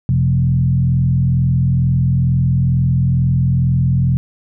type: tone with frequency modulation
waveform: sine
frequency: 129.6 Hz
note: C3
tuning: 16 cents flat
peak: -11 dBFS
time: 0.09-4.17 s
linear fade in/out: 0 ms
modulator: 42.2 Hz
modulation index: 0.91
effects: none

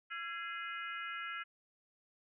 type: harmonic tone with a mistuned harmonic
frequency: 415 Hz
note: G#4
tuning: 1 cent flat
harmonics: 3 / 4 / 5 / 6 / 7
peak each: -43 / -45 / -47 / -49 / -50 dBFS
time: 0.1-1.44 s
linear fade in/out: 20 ms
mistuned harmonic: 3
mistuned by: +150 cents
effects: none

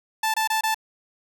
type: tone bursts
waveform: sawtooth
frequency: 879 Hz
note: A5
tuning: 2 cents flat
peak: -17 dBFS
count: 4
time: 0.23-0.745 s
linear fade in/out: 5 ms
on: 110 ms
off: 25 ms
effects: none

